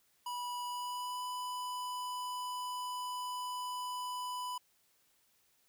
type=tone with pitch glide; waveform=square; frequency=979 to 995 Hz; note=B5 to B5; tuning=-15 to +13 cents; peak=-38 dBFS; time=0.26-4.58 s; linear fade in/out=5 ms; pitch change=+28 cents; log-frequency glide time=0.66-1.23 s; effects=white hiss -72 dBFS RMS until 5.68 s